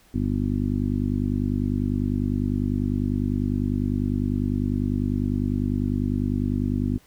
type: harmonic tone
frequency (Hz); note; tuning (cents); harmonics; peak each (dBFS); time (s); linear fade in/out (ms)
50; G1; +35; 1 / 2 / 3 / 4 / 5 / 6 / 7; -29 / -27 / -32 / -30 / -26 / -33 / -38; 0.14-6.98; 5
effects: pink hiss -57 dBFS RMS until 7.06 s